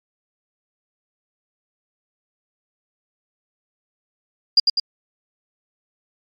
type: tone with echo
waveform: sine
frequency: 4833 Hz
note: D8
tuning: 49 cents sharp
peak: -8 dBFS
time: 4.57-4.6 s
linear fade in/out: 5 ms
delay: 100 ms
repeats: 2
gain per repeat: -4 dB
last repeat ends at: 4.8 s
effects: MP3 96 kbps